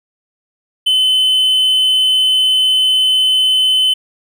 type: tone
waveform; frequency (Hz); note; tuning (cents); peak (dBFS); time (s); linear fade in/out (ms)
triangle; 3042; F#7; +47; -8; 0.86-3.94; 10
effects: none